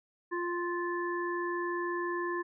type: harmonic tone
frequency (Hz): 349.2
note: F4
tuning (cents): 0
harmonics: 1 / 3 / 5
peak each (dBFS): -33 / -36 / -38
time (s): 0.31-2.43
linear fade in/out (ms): 20
effects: none